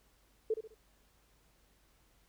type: tone with echo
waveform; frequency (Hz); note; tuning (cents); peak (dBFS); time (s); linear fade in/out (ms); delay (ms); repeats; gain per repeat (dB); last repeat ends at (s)
sine; 440; A4; 0; -28; 0.5-0.54; 5; 68; 3; -9; 0.744
effects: added 50 Hz sine -70 dBFS peak until 2.28 s + pink hiss -70 dBFS RMS until 2.28 s